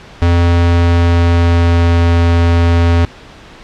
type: tone with pitch glide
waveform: square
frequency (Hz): 86 to 85.16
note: F2 to F2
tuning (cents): -26 to -43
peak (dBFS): -8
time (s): 0.22-3.05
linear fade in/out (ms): 0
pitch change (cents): -17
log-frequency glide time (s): 0.43-2.07
effects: pink hiss -36 dBFS RMS until 3.63 s + low-pass 4000 Hz 12 dB/octave